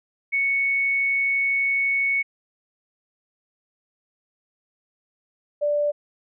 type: tone pair in turn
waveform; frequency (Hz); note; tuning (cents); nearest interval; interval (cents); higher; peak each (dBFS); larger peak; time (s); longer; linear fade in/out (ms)
sine; 2217 / 587.2; C#7 / D5; 0 / 0; octave + major seventh; 2300; first; -19; neither; 0.32-2.23 / 5.61-5.92; first; 20
effects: none